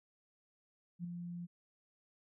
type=tone with ADSR envelope; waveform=sine; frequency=173.9 Hz; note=F3; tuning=7 cents flat; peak=-36 dBFS; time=0.99-1.47 s; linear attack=53 ms; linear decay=7 ms; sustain=-5 dB; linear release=27 ms; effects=none